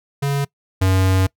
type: tone pair in turn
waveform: square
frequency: 140.6 / 94.33 Hz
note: C#3 / F#2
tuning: +25 / +34 cents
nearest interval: perfect fifth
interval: 691 cents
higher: first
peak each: -18 / -14 dBFS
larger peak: second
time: 0.22-0.45 / 0.81-1.27 s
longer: second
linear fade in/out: 10 ms
effects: noise-tail reverb RT60 0.1 s tail -23 dB re dry